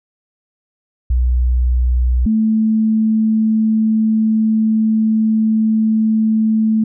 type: tone pair in turn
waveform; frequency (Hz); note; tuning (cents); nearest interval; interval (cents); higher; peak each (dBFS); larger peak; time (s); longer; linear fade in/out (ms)
sine; 61.74 / 219.4; B1 / A3; 0 / -5; octave + minor seventh; 2195; second; -11; neither; 1.1-2.26 / 2.26-6.84; second; 5
effects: none